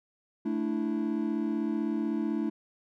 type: chord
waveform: triangle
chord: A suspended fourth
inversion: none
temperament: equal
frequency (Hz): 220 / 293.7 / 329.6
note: A3 / D4 / E4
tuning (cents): 0 / 0 / 0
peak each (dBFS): -29 / -30 / -30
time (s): 0.45-2.5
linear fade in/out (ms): 10
effects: tanh soft clip ceiling -17 dBFS